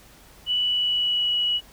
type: tone with pitch glide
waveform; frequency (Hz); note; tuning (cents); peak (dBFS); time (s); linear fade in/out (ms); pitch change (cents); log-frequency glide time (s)
sine; 2960 to 2928; F#7 to F#7; 0 to -19; -20; 0.46-1.61; 50; -19; 0.61-1.36
effects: added 50 Hz sine -55 dBFS peak until 1.72 s + pink hiss -51 dBFS RMS until 1.72 s